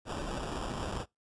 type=noise with sample-and-hold; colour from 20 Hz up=pink; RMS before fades=-37 dBFS; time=0.05-1.06 s; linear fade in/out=50 ms; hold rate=2100 Hz; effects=noise-tail reverb RT60 0.2 s tail -25 dB re dry + resampled to 22050 Hz